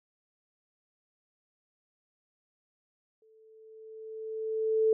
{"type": "tone with exponential growth", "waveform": "sine", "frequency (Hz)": 440, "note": "A4", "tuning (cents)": 0, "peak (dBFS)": -20, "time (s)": [3.22, 4.93], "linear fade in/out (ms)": 2, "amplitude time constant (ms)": 370, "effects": []}